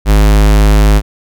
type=tone; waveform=square; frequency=51.91 Hz; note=G#1; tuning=in tune; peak=-5 dBFS; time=0.05-1.02 s; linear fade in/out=50 ms; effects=none